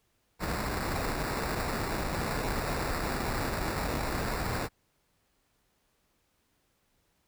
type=noise with sample-and-hold; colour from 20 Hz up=pink; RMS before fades=-32 dBFS; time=0.39-4.69 s; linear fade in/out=50 ms; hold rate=3150 Hz; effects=pink hiss -73 dBFS RMS until 7.27 s